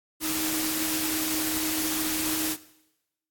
sine tone in noise, 314.4 Hz, D#4, 18 cents sharp, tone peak -30 dBFS, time 0.2-2.57 s, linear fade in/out 50 ms, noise white, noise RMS -29 dBFS, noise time 0.2-2.57 s, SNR -4 dB, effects noise-tail reverb RT60 0.9 s tail -18 dB re dry + AAC 64 kbps

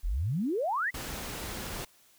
sine exponential sweep, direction up, 35.48 to 2110 Hz, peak -27 dBFS, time 0.03-0.91 s, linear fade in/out 20 ms
pink noise, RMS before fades -38 dBFS, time 0.94-1.85 s, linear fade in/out 5 ms
effects white hiss -62 dBFS RMS until 2.18 s

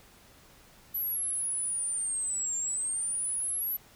sine linear two-way sweep, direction down then up, 11870 to 7290 to 11870 Hz, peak -29 dBFS, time 0.94-3.77 s, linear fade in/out 10 ms, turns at 2.57 s, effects pink hiss -57 dBFS RMS until 3.95 s

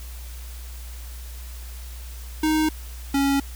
square tone pair in turn, 311.1 / 277.4 Hz, D#4 / C#4, 0 / +1 cents, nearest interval major second, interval 199 cents, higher first, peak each -19 dBFS, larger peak neither, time 2.43-2.69 / 3.14-3.4 s, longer neither, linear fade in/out 5 ms, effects added 60 Hz sine -34 dBFS peak until 3.55 s + white hiss -45 dBFS RMS until 3.55 s

